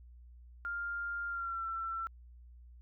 sine tone with pitch glide, 1400 to 1343.7 Hz, F6 to E6, +4 to +33 cents, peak -35 dBFS, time 0.65-2.07 s, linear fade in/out 0 ms, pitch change -71 cents, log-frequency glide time 1.28-1.64 s, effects added 60 Hz sine -52 dBFS peak until 2.81 s

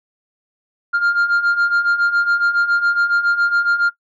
sine beating tone pair, 1396.9 / 1404.1 Hz, F6 / F6, 0 / +9 cents, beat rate 7.2 Hz, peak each -17 / -13 dBFS, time 0.93-3.9 s, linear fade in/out 20 ms, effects noise-tail reverb RT60 0.1 s tail -17 dB re dry + tanh soft clip ceiling -11 dBFS

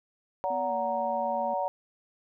sine chord, D augmented, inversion none, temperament equal with one note detuned, 572.3 / 740 / 932.3 Hz, D5 / F#5 / A#5, -45 / 0 / 0 cents, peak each -31 dBFS, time 0.44-1.68 s, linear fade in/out 0 ms
triangle tone with pitch glide, 250.9 to 231.4 Hz, B3 to A#3, +28 to -13 cents, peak -37 dBFS, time 0.5-1.54 s, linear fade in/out 5 ms, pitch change -141 cents, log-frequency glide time 0.67-0.73 s
effects none

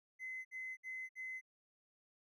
triangle tone bursts, 2045 Hz, C7, 40 cents flat, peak -39 dBFS, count 4, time 0.19-1.413 s, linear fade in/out 50 ms, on 260 ms, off 61 ms, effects tanh soft clip ceiling -40 dBFS

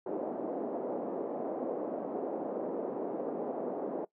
white band-pass noise, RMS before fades -36 dBFS, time 0.06-4.05 s, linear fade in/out 5 ms, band 250 to 620 Hz, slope 24 dB/octave, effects noise-tail reverb RT60 0.1 s tail -20 dB re dry

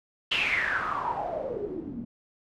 white noise with low-pass filter sweep, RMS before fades -30 dBFS, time 0.31-2.05 s, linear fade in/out 10 ms, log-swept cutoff 3000 to 220 Hz, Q 9, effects none

